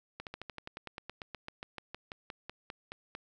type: slowing click train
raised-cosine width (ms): 0.3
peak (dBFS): -25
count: 23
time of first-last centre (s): 0.2-3.151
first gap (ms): 68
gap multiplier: 1.06
effects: none